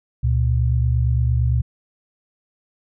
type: tone pair together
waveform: sine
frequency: 70.61 / 119.4 Hz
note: C#2 / A#2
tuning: +33 / +42 cents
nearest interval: major sixth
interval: 909 cents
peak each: -18 dBFS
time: 0.23-1.62 s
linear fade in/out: 10 ms
effects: none